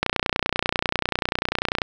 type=click train; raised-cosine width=0.3 ms; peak=-4 dBFS; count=55; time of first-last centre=0.03-1.818 s; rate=30.2 Hz; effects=none